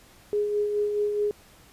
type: tone with tremolo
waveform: sine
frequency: 415.3 Hz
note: G#4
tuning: in tune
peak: -21 dBFS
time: 0.33-1.31 s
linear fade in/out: 0 ms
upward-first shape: sine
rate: 4.7 Hz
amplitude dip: 40%
effects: pink hiss -54 dBFS RMS until 1.72 s + resampled to 32000 Hz